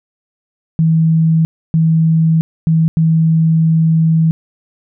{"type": "tone bursts at uneven times", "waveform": "sine", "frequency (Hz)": 161.6, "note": "E3", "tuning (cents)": -34, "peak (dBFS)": -8, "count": 4, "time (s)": [[0.79, 1.45], [1.74, 2.41], [2.67, 2.88], [2.97, 4.31]], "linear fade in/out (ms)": 0, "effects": []}